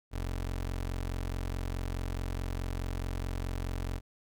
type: tone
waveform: 25% pulse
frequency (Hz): 44.71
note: F1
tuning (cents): +41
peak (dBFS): -29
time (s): 0.11-4.01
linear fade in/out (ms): 50
effects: none